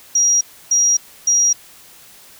sine tone bursts, 5720 Hz, F8, 41 cents sharp, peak -11 dBFS, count 3, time 0.15-1.53 s, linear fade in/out 5 ms, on 260 ms, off 300 ms, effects white hiss -44 dBFS RMS until 2.39 s

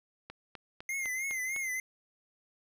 click train, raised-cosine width 0.3 ms, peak -27 dBFS, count 6, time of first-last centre 0.3-1.563 s, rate 3.96 Hz
square tone with vibrato, 2093 Hz, C7, in tune, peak -33 dBFS, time 0.89-1.8 s, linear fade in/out 2 ms, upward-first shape triangle, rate 3.3 Hz, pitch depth 91 cents each way
effects none

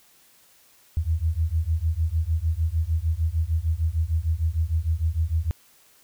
sine beating tone pair, 77.78 / 84.38 Hz, D#2 / E2, 0 / +41 cents, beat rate 6.6 Hz, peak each -24 dBFS, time 0.97-5.51 s, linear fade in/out 0 ms, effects white hiss -57 dBFS RMS until 6.03 s

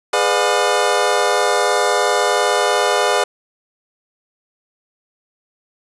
25% pulse chord, G# diminished seventh, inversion none, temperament just, 415.3 / 498.4 / 598 / 717.6 Hz, G#4 / B4 / D5 / F5, 0 / +16 / +31 / +47 cents, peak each -16 dBFS, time 0.13-3.24 s, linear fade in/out 5 ms, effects resampled to 24000 Hz + 7-bit

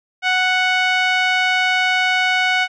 5% pulse tone with low-pass filter, 740 Hz, F#5, in tune, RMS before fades -17 dBFS, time 0.22-2.68 s, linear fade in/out 50 ms, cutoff 2200 Hz, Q 1.4, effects none

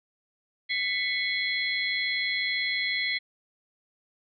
sine tone cluster, 1996 / 2194 / 3358 / 4123 Hz, B6 / C#7 / G#7 / C8, +18 / -18 / +18 / -26 cents, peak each -30 / -30 / -33 / -33 dBFS, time 0.69-3.19 s, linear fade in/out 20 ms, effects none

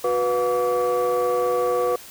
sine tone cluster, 365.7 / 491.7 / 717 / 1148 Hz, F#4 / B4 / F5 / D6, -20 / -8 / +45 / -40 cents, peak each -26 / -19 / -27 / -25 dBFS, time 0.04-1.96 s, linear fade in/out 5 ms, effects tanh soft clip ceiling -14 dBFS + white hiss -42 dBFS RMS until 2.1 s

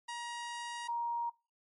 sawtooth / sine tone pair in turn, 949 / 941.4 Hz, A#5 / A#5, +31 / +17 cents, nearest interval unison, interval 14 cents, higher first, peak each -35 / -32 dBFS, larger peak second, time 0.08-0.88 / 0.88-1.3 s, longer first, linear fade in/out 10 ms, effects noise-tail reverb RT60 0.3 s tail -23 dB re dry + MP3 48 kbps

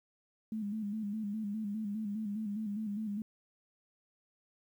sine tone with vibrato, 210.9 Hz, G#3, 27 cents sharp, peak -34 dBFS, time 0.52-3.22 s, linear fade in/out 2 ms, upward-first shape square, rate 4.9 Hz, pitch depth 64 cents each way, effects 11-bit

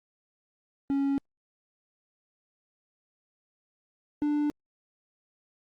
triangle tone pair in turn, 277.1 / 295.3 Hz, C#4 / D4, -1 / +10 cents, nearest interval minor second, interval 111 cents, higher second, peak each -22 dBFS, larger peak neither, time 0.9-1.18 / 4.22-4.5 s, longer neither, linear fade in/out 0 ms, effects Opus 32 kbps

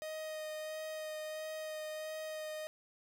45% pulse tone with vibrato, 622.3 Hz, D#5, in tune, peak -40 dBFS, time 0.02-2.67 s, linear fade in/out 0 ms, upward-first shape sine, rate 1.5 Hz, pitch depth 13 cents each way, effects none

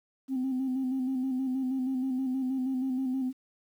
sine tone with vibrato, 260.3 Hz, C4, 9 cents flat, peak -26 dBFS, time 0.28-3.33 s, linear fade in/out 50 ms, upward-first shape square, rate 6.3 Hz, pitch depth 37 cents each way, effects tanh soft clip ceiling -24 dBFS + 10-bit

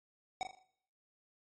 square tone with echo, 752 Hz, F#5, 28 cents sharp, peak -34 dBFS, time 0.41-0.43 s, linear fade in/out 0 ms, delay 40 ms, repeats 5, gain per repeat -7 dB, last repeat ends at 0.63 s, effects noise-tail reverb RT60 0.7 s tail -19 dB re dry + MP3 32 kbps

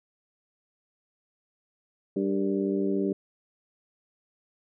harmonic tone with a mistuned harmonic, 98 Hz, G2, in tune, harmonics 2 / 3 / 4 / 5 / 6, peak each -29 / -29 / -28 / -39 / -40 dBFS, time 2.16-3.13 s, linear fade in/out 5 ms, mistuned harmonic 5, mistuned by -91 cents, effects none

